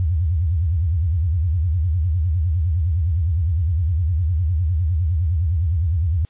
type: tone with vibrato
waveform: sine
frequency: 83.4 Hz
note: E2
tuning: 21 cents sharp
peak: -16 dBFS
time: 0-6.25 s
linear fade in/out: 0 ms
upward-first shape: sine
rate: 9.8 Hz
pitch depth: 220 cents each way
effects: white hiss -59 dBFS RMS until 6.29 s + resampled to 8000 Hz